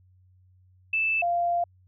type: tone pair in turn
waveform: sine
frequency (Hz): 2637 / 693.8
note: E7 / F5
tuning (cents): 0 / -12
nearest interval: octave + major seventh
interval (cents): 2312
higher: first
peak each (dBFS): -22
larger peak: neither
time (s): 0.93-1.22 / 1.22-1.64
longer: second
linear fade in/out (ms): 5
effects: added 92 Hz sine -56 dBFS peak until 1.87 s